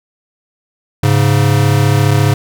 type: tone pair together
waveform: square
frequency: 103.61 / 138.3 Hz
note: G#2 / C#3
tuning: -4 / -4 cents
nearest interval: perfect fourth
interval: 500 cents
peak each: -12 dBFS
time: 1.03-2.34 s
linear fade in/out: 5 ms
effects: none